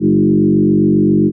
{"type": "tone with frequency modulation", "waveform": "sine", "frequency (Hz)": 259.8, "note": "C4", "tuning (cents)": -12, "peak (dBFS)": -8, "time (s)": [0, 1.32], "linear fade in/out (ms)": 50, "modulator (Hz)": 47.5, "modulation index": 2.2, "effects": []}